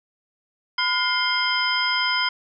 sine tone cluster, 1006 / 1426 / 2103 / 3149 / 5050 Hz, B5 / F6 / C7 / G7 / D#8, +32 / +36 / +8 / +7 / +25 cents, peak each -26 dBFS, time 0.78-2.29 s, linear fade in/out 5 ms, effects none

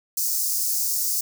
white high-pass noise, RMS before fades -24 dBFS, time 0.17-1.21 s, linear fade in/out 5 ms, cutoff 4900 Hz, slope 48 dB/octave, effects none

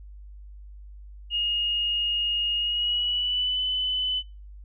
sine tone with pitch glide, 2858 to 3011 Hz, F7 to F#7, +39 to +30 cents, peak -23 dBFS, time 1.3-4.23 s, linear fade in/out 50 ms, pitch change +91 cents, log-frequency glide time 2.56-3.61 s, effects noise-tail reverb RT60 0.3 s tail -22 dB re dry + added 50 Hz sine -41 dBFS peak until 4.64 s

